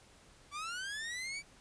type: linear sweep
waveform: sawtooth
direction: up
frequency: 1131 to 2324 Hz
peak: -35 dBFS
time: 0.51-1.43 s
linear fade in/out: 50 ms
effects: pink hiss -61 dBFS RMS until 1.6 s + resampled to 22050 Hz